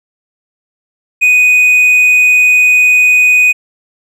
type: tone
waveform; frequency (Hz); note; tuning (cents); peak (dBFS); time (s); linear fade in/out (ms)
triangle; 2489; D#7; 0; -3; 1.21-3.53; 20
effects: none